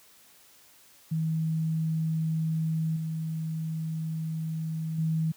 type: tone with level steps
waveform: sine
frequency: 160 Hz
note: D#3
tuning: 49 cents sharp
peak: -25 / -29 / -24 dBFS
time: 1.11-5.32 s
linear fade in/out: 10 ms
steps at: 2.96 / 4.98 s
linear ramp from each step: 5 ms
effects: white hiss -57 dBFS RMS until 5.36 s + high-pass 60 Hz 12 dB/octave